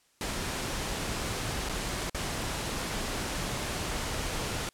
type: noise with dropouts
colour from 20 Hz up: pink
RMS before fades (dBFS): -33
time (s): 0.21-4.69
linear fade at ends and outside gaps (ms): 1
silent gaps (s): 1.689-1.694 / 2.097-2.146
effects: white hiss -67 dBFS RMS until 4.73 s + low-pass 10000 Hz 12 dB/octave